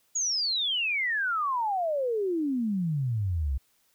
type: exponential sweep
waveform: sine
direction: down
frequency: 6880 to 62.7 Hz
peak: -25 dBFS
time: 0.15-3.58 s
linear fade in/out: 10 ms
effects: white hiss -68 dBFS RMS until 3.94 s